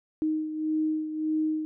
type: beating tone pair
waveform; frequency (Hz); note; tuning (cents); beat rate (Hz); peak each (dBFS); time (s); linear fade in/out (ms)
sine; 311.1 / 312.8; D#4 / D#4; 0 / +9; 1.7; -26 / -33; 0.22-1.65; 0
effects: none